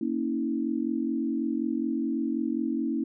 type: chord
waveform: sine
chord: A# diminished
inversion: none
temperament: equal with one note detuned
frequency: 233.1 / 277.2 / 322.5 Hz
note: A#3 / C#4 / E4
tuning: 0 / 0 / -38 cents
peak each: -30 dBFS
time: 0.01-3.04 s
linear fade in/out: 5 ms
effects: none